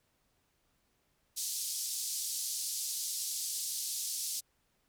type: band-pass noise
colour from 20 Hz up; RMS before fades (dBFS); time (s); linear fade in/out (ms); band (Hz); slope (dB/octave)
pink; -37; 1.36-4.41; 20; 4700 to 13000; 24
effects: pink hiss -75 dBFS RMS until 4.88 s